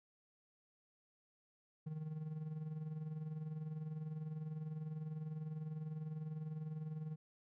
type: tone with tremolo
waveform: triangle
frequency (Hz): 155.56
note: D#3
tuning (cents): 0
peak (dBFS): -37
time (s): 1.86-7.16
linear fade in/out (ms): 10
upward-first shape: sine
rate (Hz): 20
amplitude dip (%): 60
effects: none